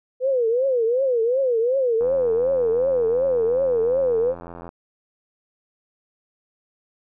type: tone with vibrato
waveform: sine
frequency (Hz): 493.9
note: B4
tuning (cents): 0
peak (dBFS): -17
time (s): 0.2-4.35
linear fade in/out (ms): 50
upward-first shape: triangle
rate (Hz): 2.7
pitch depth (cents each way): 200
type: click train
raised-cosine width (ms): 1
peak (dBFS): -23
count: 231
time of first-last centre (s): 2.01-4.691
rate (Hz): 85.8
effects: none